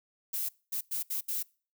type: noise bursts at uneven times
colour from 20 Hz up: violet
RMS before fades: -33 dBFS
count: 5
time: 0.33-0.49 / 0.72-0.81 / 0.91-1.03 / 1.1-1.21 / 1.28-1.43 s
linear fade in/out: 10 ms
effects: noise-tail reverb RT60 0.4 s tail -25 dB re dry